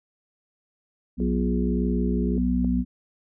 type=harmonic tone; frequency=61.74 Hz; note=B1; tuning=in tune; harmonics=1 / 3 / 4; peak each=-26 / -25 / -23 dBFS; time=1.17-2.85 s; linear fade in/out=50 ms
type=chord; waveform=sine; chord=F diminished; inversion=second; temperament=equal; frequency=246.9 / 349.2 / 415.3 Hz; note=Cb4 / F4 / Ab4; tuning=0 / 0 / 0 cents; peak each=-32 dBFS; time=1.2-2.38 s; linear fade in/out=2 ms
type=click; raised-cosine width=2 ms; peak=-23 dBFS; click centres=2.646 s
effects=none

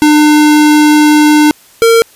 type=tone pair in turn; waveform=square; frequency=300.9 / 458.1 Hz; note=D4 / A#4; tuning=+42 / -30 cents; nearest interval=perfect fifth; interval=728 cents; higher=second; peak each=-4 dBFS; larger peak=neither; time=0.02-1.51 / 1.82-2.02 s; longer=first; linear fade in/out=0 ms; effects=white hiss -42 dBFS RMS until 2.15 s + resampled to 32000 Hz

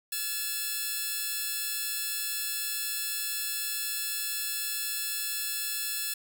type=tone cluster; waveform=5% pulse; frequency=1392 / 1716 / 2625 / 4041 / 4322 Hz; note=F6 / A6 / E7 / B7 / C#8; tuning=-6 / -44 / -8 / +39 / -45 cents; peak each=-34 / -25 / -26 / -30 / -32 dBFS; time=0.12-6.14 s; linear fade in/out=5 ms; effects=none

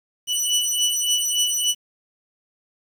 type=beating tone pair; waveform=20% pulse; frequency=2960 / 2963.5 Hz; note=F#7 / F#7; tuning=0 / +2 cents; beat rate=3.5 Hz; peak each=-17 dBFS; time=0.27-1.75 s; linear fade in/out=50 ms; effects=8-bit

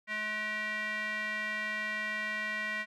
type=tone with band-pass filter; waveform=square; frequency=213.2 Hz; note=G#3; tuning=46 cents sharp; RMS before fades=-35 dBFS; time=0.07-2.86 s; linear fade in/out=50 ms; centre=2000 Hz; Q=4.7; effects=none

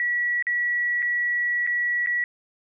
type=tone with dropouts; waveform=sine; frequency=1935 Hz; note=B6; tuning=36 cents flat; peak=-21 dBFS; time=0-2.24 s; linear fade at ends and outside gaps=1 ms; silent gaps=0.425-0.468 / 1.022-1.026 / 1.666-1.673 / 2.062-2.071 s; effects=none

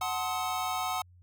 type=chord; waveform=square; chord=F# diminished seventh; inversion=none; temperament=equal with one note detuned; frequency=740 / 880 / 1046.5 / 1272.1 Hz; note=F#5 / A5 / C6 / Eb6; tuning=0 / 0 / 0 / +38 cents; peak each=-34 / -39 / -38 / -36 dBFS; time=0.01-1.02 s; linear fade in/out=5 ms; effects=added 89 Hz sine -54 dBFS peak until 1.22 s

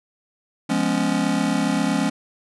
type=chord; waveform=square; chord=C# dominant seventh; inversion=first; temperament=just; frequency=173.24 / 207.9 / 249.5 / 277.2 Hz; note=E#3 / G#3 / B3 / C#4; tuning=-14 / +2 / +18 / 0 cents; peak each=-27 / -25 / -26 / -24 dBFS; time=0.69-2.1 s; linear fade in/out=10 ms; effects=resampled to 24000 Hz

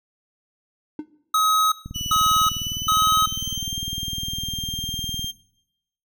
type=tone with exponential decay; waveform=triangle; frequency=301.8 Hz; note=D4; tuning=47 cents sharp; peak=-21 dBFS; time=0.99-1.07 s; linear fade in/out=2 ms; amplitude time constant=17 ms
type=tone bursts; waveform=square; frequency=1271 Hz; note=D#6; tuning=36 cents sharp; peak=-17 dBFS; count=3; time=1.34-3.26 s; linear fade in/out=5 ms; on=380 ms; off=390 ms
type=click train; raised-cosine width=5 ms; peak=-21 dBFS; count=68; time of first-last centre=1.86-5.244 s; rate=19.8 Hz
type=tone with pitch glide; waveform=30% pulse; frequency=2960 to 3191 Hz; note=F#7 to G7; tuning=0 to +30 cents; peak=-24 dBFS; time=1.94-5.32 s; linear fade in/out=20 ms; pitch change=+130 cents; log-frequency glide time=2.56-3.79 s
effects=noise-tail reverb RT60 0.8 s tail -18 dB re dry

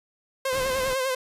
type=tone with vibrato; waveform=sawtooth; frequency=523.3 Hz; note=C5; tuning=in tune; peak=-20 dBFS; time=0.45-1.15 s; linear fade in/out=5 ms; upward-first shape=sine; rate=10 Hz; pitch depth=52 cents each way
type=noise; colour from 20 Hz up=pink; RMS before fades=-36 dBFS; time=0.52-0.94 s; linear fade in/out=10 ms
effects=resampled to 32000 Hz

